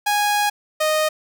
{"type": "tone pair in turn", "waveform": "sawtooth", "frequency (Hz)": [827, 619.5], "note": ["G#5", "D#5"], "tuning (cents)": [-8, -8], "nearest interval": "perfect fourth", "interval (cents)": 500, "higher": "first", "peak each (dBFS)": -13, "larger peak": "neither", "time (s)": [[0.06, 0.5], [0.8, 1.09]], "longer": "first", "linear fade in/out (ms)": 10, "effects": []}